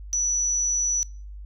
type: tone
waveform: sine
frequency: 5920 Hz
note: F#8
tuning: in tune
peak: -21 dBFS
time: 0.13-1.03 s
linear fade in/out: 0 ms
effects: noise-tail reverb RT60 0.4 s tail -25 dB re dry + added 50 Hz sine -36 dBFS peak until 1.45 s